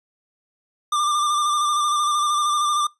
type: tone with vibrato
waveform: square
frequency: 1189 Hz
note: D6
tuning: 21 cents sharp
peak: -19 dBFS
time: 0.92-2.87 s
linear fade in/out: 5 ms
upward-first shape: square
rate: 13 Hz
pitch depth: 24 cents each way
effects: noise-tail reverb RT60 0.2 s tail -22 dB re dry + resampled to 24000 Hz